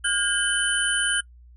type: tone cluster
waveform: sine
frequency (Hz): 1434 / 1614 / 3034 / 9390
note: F6 / G#6 / F#7 / D9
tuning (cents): +45 / -50 / +43 / -1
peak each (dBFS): -26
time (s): 0.04-1.21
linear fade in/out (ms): 10
effects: noise-tail reverb RT60 0.1 s tail -24 dB re dry + added 60 Hz sine -46 dBFS peak until 1.56 s